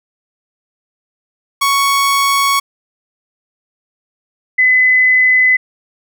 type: tone pair in turn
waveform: sawtooth / sine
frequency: 1112 / 2017 Hz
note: C#6 / B6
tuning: +5 / +36 cents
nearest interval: minor seventh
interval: 1031 cents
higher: second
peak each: -7 dBFS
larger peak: neither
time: 1.61-2.6 / 4.58-5.57 s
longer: neither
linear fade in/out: 10 ms
effects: none